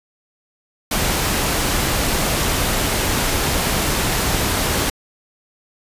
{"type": "noise", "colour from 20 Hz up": "pink", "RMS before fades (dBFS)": -19, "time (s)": [0.91, 4.9], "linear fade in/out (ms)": 5, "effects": ["resampled to 32000 Hz"]}